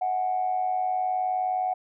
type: tone with amplitude modulation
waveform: sine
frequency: 740 Hz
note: F#5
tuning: in tune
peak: -20 dBFS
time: 0.01-1.74 s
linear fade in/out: 10 ms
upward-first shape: sine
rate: 99.6 Hz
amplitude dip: 60%
effects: tanh soft clip ceiling -17 dBFS